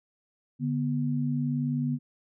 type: tone pair together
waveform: sine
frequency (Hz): 145.4 / 244.5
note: D3 / B3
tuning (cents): -17 / -17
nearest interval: major sixth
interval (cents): 900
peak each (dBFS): -28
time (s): 0.59-1.99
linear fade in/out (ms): 50
effects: none